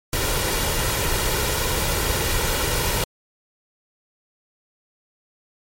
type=noise with comb filter; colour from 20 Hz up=pink; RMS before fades=-22 dBFS; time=0.13-3.04 s; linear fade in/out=2 ms; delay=2.1 ms; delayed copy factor=+0.5; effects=MP3 64 kbps